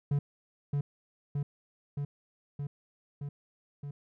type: tone with echo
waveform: triangle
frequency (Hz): 143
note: D3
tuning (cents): -46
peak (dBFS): -23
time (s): 0.11-0.19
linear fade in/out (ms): 5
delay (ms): 620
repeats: 6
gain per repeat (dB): -2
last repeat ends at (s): 3.91
effects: none